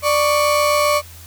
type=tone pair together; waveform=35% pulse; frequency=591.2 / 1115 Hz; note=D5 / C#6; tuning=+11 / +10 cents; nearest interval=major seventh; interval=1099 cents; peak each=-14 / -16 dBFS; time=0.02-1.02 s; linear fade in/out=50 ms; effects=added 84 Hz sine -39 dBFS peak until 1.26 s + white hiss -42 dBFS RMS until 1.26 s